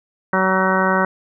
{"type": "harmonic tone", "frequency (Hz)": 188.6, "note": "F#3", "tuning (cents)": 33, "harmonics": [1, 2, 3, 4, 5, 6, 7, 8, 10], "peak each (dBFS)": [-21, -24, -22, -27, -22, -23, -25, -21, -27], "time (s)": [0.33, 1.05], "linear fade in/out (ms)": 2, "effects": []}